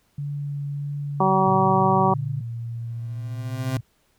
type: tone with vibrato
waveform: sine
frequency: 143.2 Hz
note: D3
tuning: 43 cents flat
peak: -26 dBFS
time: 0.18-2.41 s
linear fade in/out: 5 ms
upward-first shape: triangle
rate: 1.6 Hz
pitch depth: 11 cents each way
type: harmonic tone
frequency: 190 Hz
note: F#3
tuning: 46 cents sharp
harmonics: 1 / 2 / 3 / 4 / 5 / 6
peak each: -23 / -24 / -28 / -22 / -22 / -24 dBFS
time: 1.2-2.14 s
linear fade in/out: 5 ms
type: tone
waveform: sine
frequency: 116.54 Hz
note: A#2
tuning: in tune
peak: -28 dBFS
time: 1.46-3.81 s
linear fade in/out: 10 ms
type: tone with exponential growth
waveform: 30% pulse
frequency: 130.81 Hz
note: C3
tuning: in tune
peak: -20 dBFS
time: 2.75-3.77 s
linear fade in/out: 2 ms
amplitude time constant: 220 ms
effects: pink hiss -65 dBFS RMS until 4.18 s